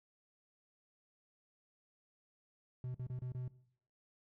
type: tone with dropouts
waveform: triangle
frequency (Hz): 126.1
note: B2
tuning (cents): +36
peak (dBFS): -37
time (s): 2.84-3.48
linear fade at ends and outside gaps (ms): 2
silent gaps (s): 2.945-2.995 / 3.068-3.099 / 3.191-3.219 / 3.32-3.348
effects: noise-tail reverb RT60 0.6 s tail -17 dB re dry